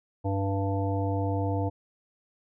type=harmonic tone; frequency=98 Hz; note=G2; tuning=in tune; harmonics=1 / 3 / 5 / 7 / 9; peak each=-27 / -32 / -34 / -35 / -37 dBFS; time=0.24-1.7 s; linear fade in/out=20 ms; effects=none